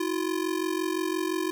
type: ring-modulated tone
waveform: square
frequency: 343.8 Hz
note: F4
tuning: 27 cents flat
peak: -24 dBFS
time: 0-1.51 s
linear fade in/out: 0 ms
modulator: 22.9 Hz
effects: none